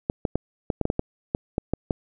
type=clicks; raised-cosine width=2 ms; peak=-9 dBFS; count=12; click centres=0.099 / 0.252 / 0.356 / 0.702 / 0.813 / 0.854 / 0.901 / 0.994 / 1.349 / 1.581 / 1.736 / 1.908 s; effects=none